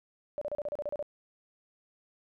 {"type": "tone bursts", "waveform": "sine", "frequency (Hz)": 587.3, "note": "D5", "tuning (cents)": 0, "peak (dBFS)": -31, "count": 10, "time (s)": [0.38, 1.026], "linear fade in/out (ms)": 0, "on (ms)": 34, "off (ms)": 34, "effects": []}